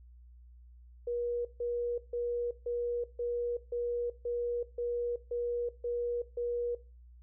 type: tone bursts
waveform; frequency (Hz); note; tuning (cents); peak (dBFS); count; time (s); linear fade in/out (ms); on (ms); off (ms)
sine; 479.6; A#4; +49; -31; 11; 1.07-6.75; 5; 380; 150
effects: noise-tail reverb RT60 0.3 s tail -17 dB re dry + added 60 Hz sine -52 dBFS peak until 7.22 s